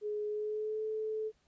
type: tone with pitch glide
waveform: sine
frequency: 420 to 434.6 Hz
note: G#4 to A4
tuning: +19 to -21 cents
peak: -33 dBFS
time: 0.01-1.32 s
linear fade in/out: 50 ms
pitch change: +60 cents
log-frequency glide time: 0.27-0.84 s
effects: pink hiss -73 dBFS RMS until 1.47 s + resampled to 16000 Hz